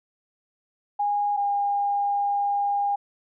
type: tone pair in turn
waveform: sine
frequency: 820 / 809.2 Hz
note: G#5 / G#5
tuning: -22 / -45 cents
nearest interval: unison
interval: 23 cents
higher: first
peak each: -21 dBFS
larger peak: neither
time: 0.99-1.37 / 1.37-2.96 s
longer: second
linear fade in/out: 10 ms
effects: none